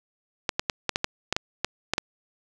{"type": "clicks", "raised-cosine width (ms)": 0.2, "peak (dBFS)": -6, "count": 11, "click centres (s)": [0.492, 0.595, 0.698, 0.893, 0.959, 1.044, 1.326, 1.365, 1.646, 1.936, 1.981], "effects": []}